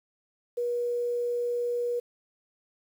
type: tone with quantisation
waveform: sine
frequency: 481.5 Hz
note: B4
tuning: 44 cents flat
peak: -26 dBFS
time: 0.57-2 s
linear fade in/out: 10 ms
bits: 9
effects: none